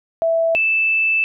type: tone pair in turn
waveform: sine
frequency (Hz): 659.3 / 2637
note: E5 / E7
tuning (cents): 0 / 0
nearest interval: 2 octaves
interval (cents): 2400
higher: second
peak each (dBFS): -14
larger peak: neither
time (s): 0.22-0.55 / 0.55-1.24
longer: second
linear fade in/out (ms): 0
effects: none